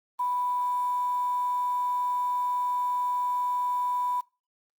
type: tone with quantisation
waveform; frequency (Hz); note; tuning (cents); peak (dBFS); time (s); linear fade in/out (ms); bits
sine; 987.8; B5; 0; -25; 0.19-4.21; 10; 8
effects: noise-tail reverb RT60 0.3 s tail -23 dB re dry + Opus 24 kbps